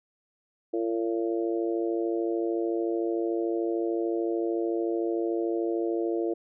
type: harmonic tone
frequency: 113.5 Hz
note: A#2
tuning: 46 cents flat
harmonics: 3 / 4 / 5 / 6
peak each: -27 / -31 / -36 / -38 dBFS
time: 0.73-6.34 s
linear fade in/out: 10 ms
effects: none